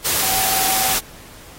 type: tone in noise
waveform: sine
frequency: 763 Hz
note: G5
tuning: 47 cents flat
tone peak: -25 dBFS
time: 0.22-0.95 s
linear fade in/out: 20 ms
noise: white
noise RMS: -19 dBFS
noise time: 0.04-1 s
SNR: -9 dB
effects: pink hiss -42 dBFS RMS until 1.58 s + AAC 48 kbps